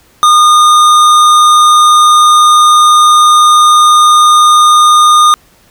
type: tone with hard clipping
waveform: triangle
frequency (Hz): 1221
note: D#6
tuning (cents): -33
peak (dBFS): -4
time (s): 0.23-5.34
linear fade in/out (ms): 0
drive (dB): 18
effects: pink hiss -46 dBFS RMS until 5.7 s